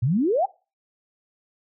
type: exponential sweep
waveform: sine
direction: up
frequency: 110 to 835 Hz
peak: -18 dBFS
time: 0.02-0.46 s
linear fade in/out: 10 ms
effects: noise-tail reverb RT60 0.3 s tail -21 dB re dry